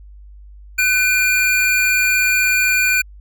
square tone pair together, 1508.7 / 2404 Hz, F#6 / D7, +33 / +40 cents, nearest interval minor sixth, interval 807 cents, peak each -20 / -15 dBFS, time 0.78-3.02 s, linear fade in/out 10 ms, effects added 50 Hz sine -37 dBFS peak until 3.2 s

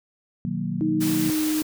sine chord, B major seventh, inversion none, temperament equal, 123.47 / 155.56 / 185 / 233.1 Hz, B2 / D#3 / F#3 / A#3, 0 / 0 / 0 / 0 cents, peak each -34 / -30 / -28 / -30 dBFS, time 0.45-1.3 s, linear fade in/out 0 ms
sine tone with pitch glide, 312.4 to 308.8 Hz, D#4 to D#4, +7 to -13 cents, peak -21 dBFS, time 0.81-1.62 s, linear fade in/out 0 ms, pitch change -20 cents, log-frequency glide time 1.25-1.42 s
white noise, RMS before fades -31 dBFS, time 1-1.63 s, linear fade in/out 20 ms
effects none

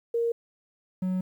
sine / triangle tone pair in turn, 466.2 / 185.01 Hz, A#4 / F#3, 0 / 0 cents, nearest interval octave + major third, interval 1600 cents, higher first, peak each -23 dBFS, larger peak neither, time 0.14-0.32 / 1.02-1.21 s, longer second, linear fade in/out 5 ms, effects 10-bit

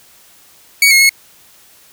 sawtooth tone with pitch steps, 2248 / 2160 / 2181 Hz, C#7 / C#7 / C#7, +24 / -45 / -29 cents, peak -3 dBFS, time 0.82-1.093 s, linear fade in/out 2 ms, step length 91 ms, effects white hiss -46 dBFS RMS until 1.92 s

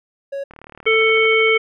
triangle tone, 554.4 Hz, C#5, in tune, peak -21 dBFS, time 0.32-0.44 s, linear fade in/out 10 ms
click train, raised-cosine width 0.5 ms, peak -24 dBFS, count 29, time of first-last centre 0.51-1.255 s, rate 37.6 Hz
harmonic tone, 443.6 Hz, A4, 14 cents sharp, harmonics 1 / 3 / 5 / 7, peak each -15 / -23 / -15 / -24 dBFS, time 0.86-1.58 s, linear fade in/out 10 ms
effects none

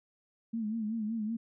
sine tone with vibrato, 220 Hz, A3, in tune, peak -31 dBFS, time 0.53-1.37 s, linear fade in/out 10 ms, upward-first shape sine, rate 5.3 Hz, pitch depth 83 cents each way, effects none

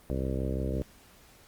harmonic tone with a mistuned harmonic, 65.9 Hz, C2, 13 cents sharp, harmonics 1 / 2 / 3 / 4 / 5 / 6 / 7 / 8 / 9, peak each -32 / -35 / -37 / -38 / -39 / -40 / -40 / -41 / -42 dBFS, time 0.1-0.82 s, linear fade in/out 0 ms, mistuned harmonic 1, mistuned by +15 cents, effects pink hiss -57 dBFS RMS until 1.47 s + Opus 32 kbps

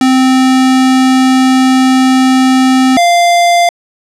square tone pair in turn, 260 / 694.1 Hz, C4 / F5, -11 / -11 cents, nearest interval octave + perfect fourth, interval 1700 cents, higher second, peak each -6 dBFS, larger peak neither, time 0.01-2.97 / 2.97-3.69 s, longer first, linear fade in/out 2 ms, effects low-pass 9000 Hz 12 dB/octave

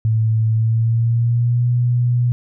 sine tone with pitch glide, 111 to 121.75 Hz, A2 to B2, +16 to -24 cents, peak -13 dBFS, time 0.05-2.32 s, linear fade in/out 0 ms, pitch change +160 cents, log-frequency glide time 0.52-1.67 s, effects none

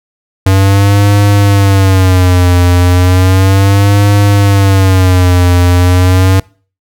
square tone with vibrato, 95 Hz, F#2, 46 cents sharp, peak -5 dBFS, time 0.46-6.4 s, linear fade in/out 5 ms, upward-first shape sine, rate 0.34 Hz, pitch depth 120 cents each way, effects noise-tail reverb RT60 0.4 s tail -24 dB re dry

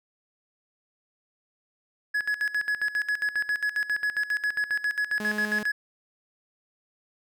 triangle tone with tremolo, 1688 Hz, G#6, 28 cents sharp, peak -21 dBFS, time 2.14-5.72 s, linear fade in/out 10 ms, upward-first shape square, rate 7.4 Hz, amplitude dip 80%
sawtooth tone, 211.3 Hz, G#3, 30 cents sharp, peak -27 dBFS, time 5.2-5.63 s, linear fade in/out 2 ms
effects none

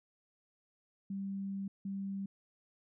sine tone bursts at uneven times, 196 Hz, G3, in tune, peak -36 dBFS, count 2, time 1.1-1.68 / 1.85-2.26 s, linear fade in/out 5 ms, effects none

